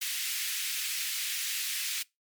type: high-pass noise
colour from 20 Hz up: pink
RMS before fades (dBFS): -33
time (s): 0.01-2.03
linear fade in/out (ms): 10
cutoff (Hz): 2100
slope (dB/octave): 24
effects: noise-tail reverb RT60 0.2 s tail -23 dB re dry + MP3 96 kbps